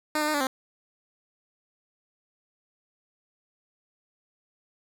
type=tone with pitch steps; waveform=10% pulse; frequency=305.1 / 300.6 / 306.2 / 288.7 / 262.7 Hz; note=D#4 / D4 / D#4 / D4 / C4; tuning=-34 / +40 / -28 / -30 / +7 cents; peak=-16 dBFS; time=0.15-0.47 s; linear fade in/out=2 ms; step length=64 ms; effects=none